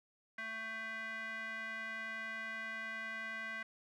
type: tone with band-pass filter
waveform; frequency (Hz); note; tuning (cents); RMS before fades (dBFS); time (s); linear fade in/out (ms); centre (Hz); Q
square; 222.4; A3; +19; -43; 0.38-3.63; 5; 1800; 9.7
effects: none